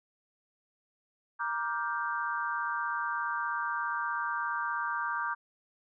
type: chord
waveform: sine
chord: G minor seventh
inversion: first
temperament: just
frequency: 940.8 / 1176 / 1411.2 / 1568 Hz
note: Bb5 / D6 / F6 / G6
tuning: +16 / +2 / +18 / 0 cents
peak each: -36 / -34 / -39 / -35 dBFS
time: 1.39-5.35 s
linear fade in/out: 20 ms
effects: none